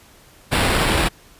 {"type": "noise with sample-and-hold", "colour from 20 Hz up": "pink", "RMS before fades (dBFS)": -18, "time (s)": [0.51, 1.09], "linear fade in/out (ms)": 20, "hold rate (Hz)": 6300, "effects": ["pink hiss -49 dBFS RMS until 1.39 s", "resampled to 32000 Hz"]}